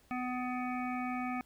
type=harmonic tone; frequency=250.3 Hz; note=B3; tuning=23 cents sharp; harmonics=1 / 3 / 5 / 7 / 9 / 10; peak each=-36 / -39 / -42 / -50 / -44 / -51 dBFS; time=0.11-1.41 s; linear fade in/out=0 ms; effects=added 63 Hz sine -66 dBFS peak until 1.45 s + pink hiss -66 dBFS RMS until 1.45 s